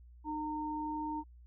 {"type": "tone pair together", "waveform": "sine", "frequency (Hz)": [305.1, 916.8], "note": ["D#4", "A#5"], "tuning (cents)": [-34, -29], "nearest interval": "octave + perfect fifth", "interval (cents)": 1905, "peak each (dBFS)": [-38, -37], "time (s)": [0.24, 1.24], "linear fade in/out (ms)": 50, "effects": ["added 60 Hz sine -53 dBFS peak until 1.46 s"]}